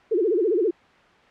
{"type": "tone with vibrato", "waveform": "sine", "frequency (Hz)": 393.1, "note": "G4", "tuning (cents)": 5, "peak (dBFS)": -18, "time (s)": [0.11, 0.71], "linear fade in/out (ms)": 10, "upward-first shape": "sine", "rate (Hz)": 15, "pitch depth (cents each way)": 270, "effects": ["white hiss -53 dBFS RMS until 1.3 s", "low-pass 2000 Hz 12 dB/octave"]}